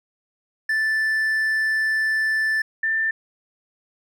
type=tone pair in turn; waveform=triangle / sine; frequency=1760 / 1782.5 Hz; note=A6 / A6; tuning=0 / +22 cents; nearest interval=unison; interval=22 cents; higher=second; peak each=-17 / -19 dBFS; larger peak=first; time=0.69-2.62 / 2.83-3.11 s; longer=first; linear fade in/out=5 ms; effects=none